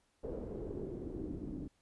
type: noise with low-pass filter sweep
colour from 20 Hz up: pink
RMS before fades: -42 dBFS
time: 0.23-1.68 s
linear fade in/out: 10 ms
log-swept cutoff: 480 to 280 Hz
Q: 4
effects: pink hiss -75 dBFS RMS until 1.81 s + resampled to 24000 Hz